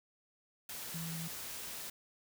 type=tone in noise; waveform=sine; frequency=164.81 Hz; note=E3; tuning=in tune; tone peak=-40 dBFS; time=0.94-1.28 s; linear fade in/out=5 ms; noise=white; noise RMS=-44 dBFS; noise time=0.69-1.9 s; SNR=+1 dB; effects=none